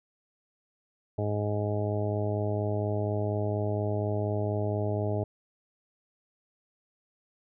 harmonic tone, 104.2 Hz, G#2, 6 cents sharp, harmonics 1 / 2 / 3 / 4 / 5 / 6 / 7 / 8, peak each -29 / -38 / -37 / -34 / -42 / -34 / -43 / -43 dBFS, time 1.18-5.24 s, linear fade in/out 5 ms, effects none

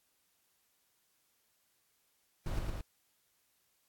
brown noise with echo, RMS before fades -36 dBFS, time 2.46-2.59 s, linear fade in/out 2 ms, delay 110 ms, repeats 2, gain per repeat -2 dB, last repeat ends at 2.81 s, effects white hiss -75 dBFS RMS until 3.88 s + AAC 64 kbps

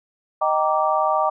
sine chord, Eb major seventh, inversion none, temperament just, 622.3 / 777.8 / 933.4 / 1166.7 Hz, Eb5 / G5 / Bb5 / D6, 0 / -14 / +2 / -12 cents, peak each -22 / -22 / -24 / -22 dBFS, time 0.41-1.3 s, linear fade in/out 10 ms, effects none

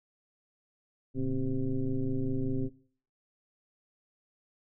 sine tone with frequency modulation, 138.59 Hz, C#3, in tune, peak -27 dBFS, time 1.14-2.7 s, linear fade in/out 50 ms, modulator 126 Hz, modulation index 1.7, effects noise-tail reverb RT60 0.5 s tail -19 dB re dry

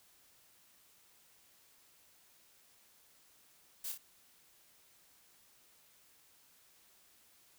blue noise with echo, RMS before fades -41 dBFS, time 3.84-3.92 s, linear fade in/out 5 ms, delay 29 ms, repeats 2, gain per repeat -5 dB, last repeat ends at 3.978 s, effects white hiss -66 dBFS RMS until 7.58 s

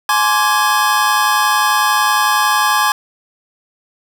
square tone cluster, 845 / 1050 / 1161 / 1661 Hz, G#5 / C6 / D6 / G#6, +30 / +6 / -20 / 0 cents, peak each -18 dBFS, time 0.09-2.92 s, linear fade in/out 2 ms, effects none

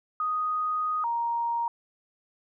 sine tone pair in turn, 1245 / 936.3 Hz, D#6 / A#5, +1 / +7 cents, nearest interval perfect fourth, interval 494 cents, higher first, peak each -25 dBFS, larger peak neither, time 0.2-1.04 / 1.04-1.68 s, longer first, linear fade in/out 2 ms, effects none

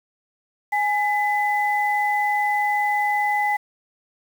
sine tone pair together, 831.1 / 2006 Hz, G#5 / B6, +1 / +26 cents, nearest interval octave + minor third, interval 1525 cents, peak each -20 / -23 dBFS, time 0.72-3.57 s, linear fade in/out 10 ms, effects 7-bit

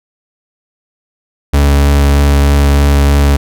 40% pulse tone with vibrato, 70.9 Hz, C#2, 40 cents sharp, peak -5 dBFS, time 1.53-3.37 s, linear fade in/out 10 ms, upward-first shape triangle, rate 3.2 Hz, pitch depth 10 cents each way, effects none

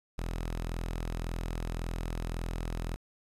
sawtooth tone, 41.83 Hz, E1, 26 cents sharp, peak -29 dBFS, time 0.18-2.96 s, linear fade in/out 0 ms, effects resampled to 32000 Hz + 10-bit

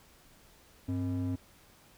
triangle ring-modulated tone, 181.8 Hz, F#3, 30 cents flat, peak -25 dBFS, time 0.88-1.36 s, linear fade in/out 10 ms, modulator 82.3 Hz, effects pink hiss -60 dBFS RMS until 1.97 s

